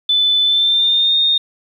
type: tone with pitch glide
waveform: sine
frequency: 3506 to 3674 Hz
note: A7 to A#7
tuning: -7 to -26 cents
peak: -11 dBFS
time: 0.09-1.38 s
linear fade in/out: 5 ms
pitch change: +81 cents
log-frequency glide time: 0.43-1.16 s
effects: 8-bit